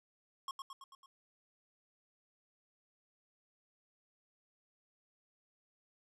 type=tone with echo; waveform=square; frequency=1086 Hz; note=C#6; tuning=36 cents flat; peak=-39 dBFS; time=0.48-0.51 s; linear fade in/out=2 ms; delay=110 ms; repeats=5; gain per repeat=-4 dB; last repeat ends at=1.06 s; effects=low-pass 10000 Hz 12 dB/octave

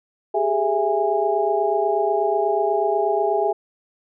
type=tone cluster; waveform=sine; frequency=394.9 / 423.1 / 665 / 823 Hz; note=G4 / G#4 / E5 / G#5; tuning=+13 / +32 / +15 / -16 cents; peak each=-23 dBFS; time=0.34-3.53 s; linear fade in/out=10 ms; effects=none

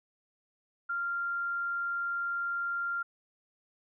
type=tone; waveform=sine; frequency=1390 Hz; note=F6; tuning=9 cents flat; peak=-30 dBFS; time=0.89-3.03 s; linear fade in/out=10 ms; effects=none

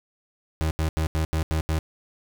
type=tone bursts; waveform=35% pulse; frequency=79.2 Hz; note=D#2; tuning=31 cents sharp; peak=-20 dBFS; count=7; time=0.61-1.789 s; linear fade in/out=0 ms; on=99 ms; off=81 ms; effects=none

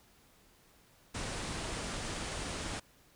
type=low-pass noise; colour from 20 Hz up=pink; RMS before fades=-39 dBFS; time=1.14-2.8 s; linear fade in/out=10 ms; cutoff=9800 Hz; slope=96 dB/octave; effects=pink hiss -64 dBFS RMS until 3.15 s

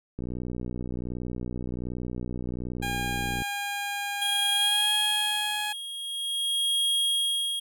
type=click train; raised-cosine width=3 ms; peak=-21 dBFS; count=199; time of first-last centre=0.19-3.42 s; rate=61.3 Hz
type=tone with pitch glide; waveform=15% pulse; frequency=810 to 839.5 Hz; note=G#5 to G#5; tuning=-43 to +18 cents; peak=-23 dBFS; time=2.82-5.73 s; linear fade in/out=10 ms; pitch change=+61 cents; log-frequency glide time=4.55-4.92 s
type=tone with tremolo; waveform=square; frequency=3270 Hz; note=G#7; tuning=28 cents flat; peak=-23 dBFS; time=4.21-7.6 s; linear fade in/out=10 ms; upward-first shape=sine; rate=0.46 Hz; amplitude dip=75%
effects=none

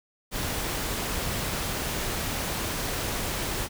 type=noise; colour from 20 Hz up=pink; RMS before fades=-30 dBFS; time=0.31-3.69 s; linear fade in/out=50 ms; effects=none

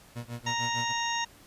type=tone with tremolo; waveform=30% pulse; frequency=119.1 Hz; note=A#2; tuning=38 cents sharp; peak=-31 dBFS; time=0.15-0.93 s; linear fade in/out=20 ms; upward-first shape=sine; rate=6.6 Hz; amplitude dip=100%
type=harmonic tone; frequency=932.3 Hz; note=A#5; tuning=in tune; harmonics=1 / 2 / 3 / 4 / 6 / 7; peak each=-31 / -34 / -36 / -37 / -39 / -39 dBFS; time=0.46-1.25 s; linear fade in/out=10 ms
effects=pink hiss -55 dBFS RMS until 1.46 s + resampled to 32000 Hz

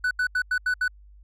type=tone bursts at uneven times; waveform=triangle; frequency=1491 Hz; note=F#6; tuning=13 cents sharp; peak=-19 dBFS; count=6; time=0.04-0.11 / 0.19-0.27 / 0.35-0.42 / 0.51-0.58 / 0.66-0.74 / 0.81-0.88 s; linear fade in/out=5 ms; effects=added 50 Hz sine -47 dBFS peak until 1.23 s

